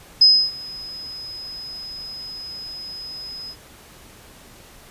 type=tone with ADSR envelope; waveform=sine; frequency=5060 Hz; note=D#8; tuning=28 cents sharp; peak=-7 dBFS; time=0.21-3.56 s; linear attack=8 ms; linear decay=290 ms; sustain=-24 dB; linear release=64 ms; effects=pink hiss -46 dBFS RMS until 4.9 s + resampled to 32000 Hz